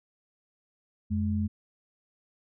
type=tone pair together; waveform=sine; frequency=88.76 / 211.1 Hz; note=F2 / G#3; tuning=+29 / +29 cents; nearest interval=octave + minor third; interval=1500 cents; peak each=-28 / -28 dBFS; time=1.1-1.48 s; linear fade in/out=20 ms; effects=none